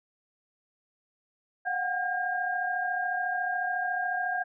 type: tone cluster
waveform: sine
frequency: 722 / 756 / 1612 Hz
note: F#5 / F#5 / G6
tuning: -43 / +37 / +48 cents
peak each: -31 / -35 / -30 dBFS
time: 1.65-4.44 s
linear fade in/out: 20 ms
effects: none